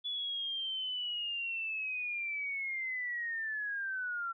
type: linear sweep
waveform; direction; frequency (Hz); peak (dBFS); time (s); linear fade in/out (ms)
sine; down; 3434 to 1349; -34; 0.04-4.33; 20
effects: none